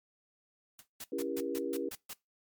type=noise with exponential decay; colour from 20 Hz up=white; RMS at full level=-48 dBFS; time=0.79-0.88 s; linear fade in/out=1 ms; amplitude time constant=18 ms
type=noise bursts; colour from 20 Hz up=white; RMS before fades=-43 dBFS; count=7; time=1-2.134 s; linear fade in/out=5 ms; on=42 ms; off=140 ms
type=chord; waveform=sine; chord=C# diminished seventh; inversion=none; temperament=just; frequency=277.2 / 332.6 / 399.1 / 479 Hz; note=C#4 / E4 / G4 / Bb4; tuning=0 / +16 / +31 / +47 cents; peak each=-38 dBFS; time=1.12-1.89 s; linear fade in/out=5 ms
effects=noise-tail reverb RT60 0.2 s tail -22 dB re dry + MP3 96 kbps